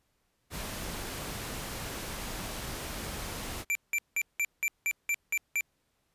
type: noise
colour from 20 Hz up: pink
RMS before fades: -38 dBFS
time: 0.5-3.65 s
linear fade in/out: 50 ms
type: tone bursts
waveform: square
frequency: 2349 Hz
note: D7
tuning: in tune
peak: -27 dBFS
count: 9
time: 3.7-5.608 s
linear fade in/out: 0 ms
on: 52 ms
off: 180 ms
effects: pink hiss -75 dBFS RMS until 6.14 s + resampled to 32000 Hz